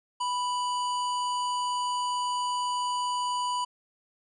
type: harmonic tone with a mistuned harmonic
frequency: 987.8 Hz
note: B5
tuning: in tune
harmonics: 1 / 3 / 5 / 7 / 9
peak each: -27 / -37 / -41 / -44 / -46 dBFS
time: 0.2-3.65 s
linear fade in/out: 10 ms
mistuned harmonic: 5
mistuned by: -95 cents
effects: none